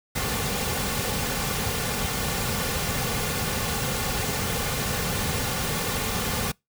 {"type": "noise with comb filter", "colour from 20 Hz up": "pink", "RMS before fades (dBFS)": -27, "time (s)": [0.15, 6.52], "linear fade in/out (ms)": 10, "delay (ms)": 3.1, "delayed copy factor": -0.55, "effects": ["noise-tail reverb RT60 0.2 s tail -26 dB re dry"]}